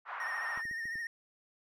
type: band-pass noise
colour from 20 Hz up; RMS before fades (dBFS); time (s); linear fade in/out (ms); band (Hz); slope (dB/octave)
white; -41; 0.05-0.63; 50; 870 to 1500; 24
type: tone with vibrato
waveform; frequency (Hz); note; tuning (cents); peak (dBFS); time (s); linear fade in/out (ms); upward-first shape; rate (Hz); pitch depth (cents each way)
triangle; 1841; A#6; -22; -34; 0.2-1.07; 2; sine; 14; 45
type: clicks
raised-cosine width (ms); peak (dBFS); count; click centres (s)
3; -40; 5; 0.575 / 0.654 / 0.712 / 0.855 / 0.956
effects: none